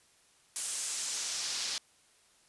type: noise with band-pass filter sweep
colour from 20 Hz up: pink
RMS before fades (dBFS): -36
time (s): 0.56-1.78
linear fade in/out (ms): 0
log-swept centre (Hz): 8900 to 4700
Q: 1.6
effects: white hiss -65 dBFS RMS until 2.48 s + resampled to 24000 Hz